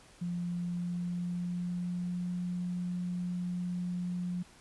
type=tone with pitch glide; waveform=sine; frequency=174.61 to 178.07 Hz; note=F3 to F3; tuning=0 to +34 cents; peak=-32 dBFS; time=0.21-4.43 s; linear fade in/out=10 ms; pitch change=+34 cents; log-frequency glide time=0.47-2.36 s; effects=pink hiss -58 dBFS RMS until 4.6 s + resampled to 24000 Hz